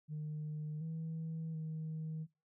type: tone with pitch steps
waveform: sine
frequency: 152.3 / 161.4 / 157.8 Hz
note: D#3 / E3 / D#3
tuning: -37 / -36 / +25 cents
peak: -37 dBFS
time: 0.08-2.27 s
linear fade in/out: 50 ms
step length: 730 ms
effects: noise-tail reverb RT60 0.3 s tail -23 dB re dry + tanh soft clip ceiling -36 dBFS

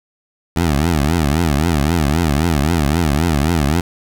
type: tone with vibrato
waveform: 15% pulse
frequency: 77.78 Hz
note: D#2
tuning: in tune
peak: -7 dBFS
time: 0.56-3.81 s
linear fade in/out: 5 ms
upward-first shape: triangle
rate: 3.8 Hz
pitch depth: 240 cents each way
effects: none

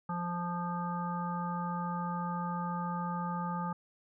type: harmonic tone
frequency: 174.61 Hz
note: F3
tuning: in tune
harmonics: 1 / 3 / 5 / 7 / 9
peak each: -35 / -47 / -38 / -39 / -51 dBFS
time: 0.09-3.73 s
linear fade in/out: 5 ms
effects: none

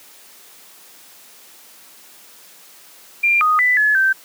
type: tone with pitch steps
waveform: sine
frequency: 2386 / 1243 / 1990 / 1708 / 1556 Hz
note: D7 / D#6 / B6 / G#6 / G6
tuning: +27 / -2 / +13 / +48 / -13 cents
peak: -12 dBFS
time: 3.23-4.13 s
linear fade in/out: 10 ms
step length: 180 ms
effects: white hiss -45 dBFS RMS until 4.24 s + high-pass 200 Hz 12 dB/octave

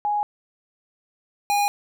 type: tone pair in turn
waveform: sine / square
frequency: 830.6 / 817.7 Hz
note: G#5 / G#5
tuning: 0 / -27 cents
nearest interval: unison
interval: 27 cents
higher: first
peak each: -20 / -19 dBFS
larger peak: second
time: 0.05-0.23 / 1.5-1.68 s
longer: neither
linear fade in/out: 0 ms
effects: none

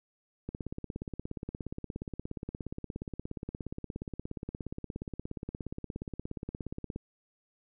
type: click train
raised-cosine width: 3 ms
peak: -24 dBFS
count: 111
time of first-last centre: 0.49-6.961 s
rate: 17 Hz
effects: none

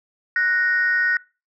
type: tone pair together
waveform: sine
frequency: 1479.2 / 1864.7 Hz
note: F#6 / A#6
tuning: -1 / 0 cents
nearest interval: major third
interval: 401 cents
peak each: -19 dBFS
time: 0.36-1.17 s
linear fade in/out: 2 ms
effects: noise-tail reverb RT60 0.3 s tail -22 dB re dry + tanh soft clip ceiling -10 dBFS

